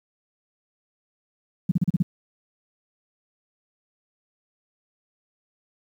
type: tone bursts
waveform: sine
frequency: 175.9 Hz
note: F3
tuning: 13 cents sharp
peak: -15 dBFS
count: 6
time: 1.69-2.024 s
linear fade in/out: 5 ms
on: 24 ms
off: 38 ms
effects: high-pass 100 Hz 12 dB/octave + 9-bit